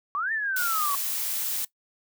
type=exponential two-way sweep; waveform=sine; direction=up then down; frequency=1107 to 1825 to 1107 Hz; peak=-25 dBFS; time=0.15-0.95 s; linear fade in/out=0 ms; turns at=0.32 s
type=noise; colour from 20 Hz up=blue; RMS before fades=-29 dBFS; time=0.56-1.65 s; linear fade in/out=5 ms
effects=noise-tail reverb RT60 0.1 s tail -19 dB re dry